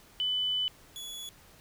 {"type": "tone pair in turn", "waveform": ["sine", "sawtooth"], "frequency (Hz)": [3000, 3396], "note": ["F#7", "G#7"], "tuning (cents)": [23, 38], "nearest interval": "major second", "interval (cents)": 215, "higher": "second", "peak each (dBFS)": [-27, -36], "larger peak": "first", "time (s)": [[0.2, 0.68], [0.96, 1.29]], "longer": "first", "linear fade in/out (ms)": 0, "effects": ["pink hiss -57 dBFS RMS until 1.6 s"]}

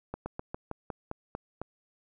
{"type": "slowing click train", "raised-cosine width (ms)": 1, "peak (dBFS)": -21, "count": 9, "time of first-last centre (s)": [0.14, 1.616], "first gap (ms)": 120, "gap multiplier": 1.12, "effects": []}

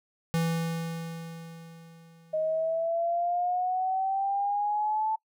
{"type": "tone with exponential decay", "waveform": "square", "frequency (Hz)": 165.4, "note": "E3", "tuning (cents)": 6, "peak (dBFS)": -24, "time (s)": [0.34, 2.87], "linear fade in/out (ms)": 0, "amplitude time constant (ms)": 550}
{"type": "exponential sweep", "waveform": "sine", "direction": "up", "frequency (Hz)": [622.3, 880], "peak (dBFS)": -25, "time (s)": [2.33, 5.16], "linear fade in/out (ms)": 10}
{"effects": ["noise-tail reverb RT60 0.1 s tail -23 dB re dry"]}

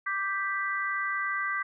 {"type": "chord", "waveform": "sine", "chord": "G major", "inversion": "second", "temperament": "equal", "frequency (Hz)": [1174.7, 1568, 1975.5], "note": ["D6", "G6", "B6"], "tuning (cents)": [0, 0, 0], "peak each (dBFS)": -32, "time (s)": [0.06, 1.63], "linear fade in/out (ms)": 10, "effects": []}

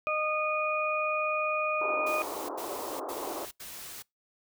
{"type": "harmonic tone", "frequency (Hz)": 615, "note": "D#5", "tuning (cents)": -20, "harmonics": [1, 2, 4], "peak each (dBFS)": [-31, -31, -31], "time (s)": [0.07, 2.22], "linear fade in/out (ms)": 0}
{"type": "band-pass noise", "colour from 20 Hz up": "pink", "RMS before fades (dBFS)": -37, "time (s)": [1.81, 3.45], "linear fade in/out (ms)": 0, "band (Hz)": [300, 1200], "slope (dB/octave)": 48}
{"type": "noise bursts", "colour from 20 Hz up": "white", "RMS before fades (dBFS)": -43, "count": 4, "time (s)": [2.06, 4.026], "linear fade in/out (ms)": 10, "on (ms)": 430, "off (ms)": 82}
{"effects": ["noise-tail reverb RT60 0.2 s tail -25 dB re dry"]}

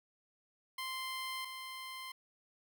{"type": "tone pair in turn", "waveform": "15% pulse", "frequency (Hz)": [1044, 1044], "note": ["C6", "C6"], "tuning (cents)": [-4, -4], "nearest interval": "unison", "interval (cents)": 0, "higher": "neither", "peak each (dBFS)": [-32, -37], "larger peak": "first", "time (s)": [[0.78, 1.45], [1.45, 2.12]], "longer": "neither", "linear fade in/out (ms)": 5, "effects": []}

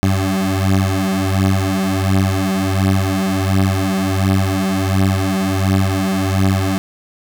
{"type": "beating tone pair", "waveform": "20% pulse", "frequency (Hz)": [95.1, 96.5], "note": ["F#2", "G2"], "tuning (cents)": [48, -27], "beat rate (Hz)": 1.4, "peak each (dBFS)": -12, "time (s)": [0.03, 6.78], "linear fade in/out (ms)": 0, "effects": []}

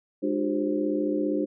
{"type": "tone cluster", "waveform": "sine", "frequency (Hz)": [207.1, 300.4, 357.7, 393.1, 525], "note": ["G#3", "D4", "F4", "G4", "C5"], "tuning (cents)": [-5, 39, 41, 5, 6], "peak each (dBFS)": [-33, -26, -31, -32, -32], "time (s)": [0.22, 1.46], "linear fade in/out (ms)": 20, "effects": []}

